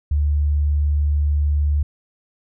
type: tone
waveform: sine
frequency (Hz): 73.42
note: D2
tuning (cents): 0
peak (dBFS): -15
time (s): 0.11-1.83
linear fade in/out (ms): 5
effects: none